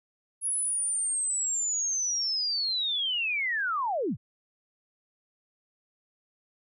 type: linear sweep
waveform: sine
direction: down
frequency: 10548 to 73.42 Hz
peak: -26 dBFS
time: 0.41-4.17 s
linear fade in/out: 50 ms
effects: none